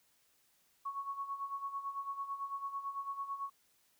sine tone with tremolo, 1108.7 Hz, C#6, in tune, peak -35 dBFS, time 0.85-3.5 s, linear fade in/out 10 ms, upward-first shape sine, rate 9 Hz, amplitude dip 70%, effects white hiss -72 dBFS RMS until 3.99 s

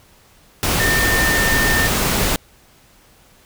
sine tone in noise, 1808 Hz, A6, 47 cents sharp, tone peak -17 dBFS, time 0.8-1.87 s, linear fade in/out 0 ms, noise pink, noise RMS -18 dBFS, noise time 0.63-2.36 s, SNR -2 dB, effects pink hiss -51 dBFS RMS until 3.45 s

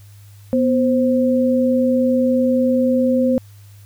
sine tone pair together, 246.5 / 523.3 Hz, B3 / C5, -3 / 0 cents, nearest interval octave + minor second, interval 1303 cents, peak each -15 / -17 dBFS, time 0.53-3.38 s, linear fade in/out 0 ms, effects added 101 Hz sine -40 dBFS peak until 3.85 s + white hiss -53 dBFS RMS until 3.85 s

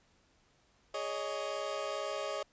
30% pulse chord, Ab suspended fourth, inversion none, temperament equal with one note detuned, 415.3 / 560.2 / 622.3 Hz, Ab4 / Db5 / Eb5, 0 / +18 / 0 cents, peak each -40 / -36 / -36 dBFS, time 0.94-2.43 s, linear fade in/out 5 ms, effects pink hiss -69 dBFS RMS until 2.52 s + resampled to 16000 Hz

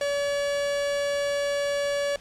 45% pulse tone, 570 Hz, C#5, 48 cents sharp, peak -24 dBFS, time 0.01-2.16 s, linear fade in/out 2 ms, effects pink hiss -50 dBFS RMS until 2.2 s + low-pass 8000 Hz 12 dB/octave

